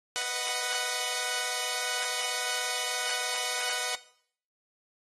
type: chord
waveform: 5% pulse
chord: B major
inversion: none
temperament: equal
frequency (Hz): 493.9 / 622.3 / 740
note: B4 / D#5 / F#5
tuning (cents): 0 / 0 / 0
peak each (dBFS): -24 / -27 / -21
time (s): 0.16-3.95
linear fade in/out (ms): 0
effects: noise-tail reverb RT60 0.6 s tail -17 dB re dry + AAC 32 kbps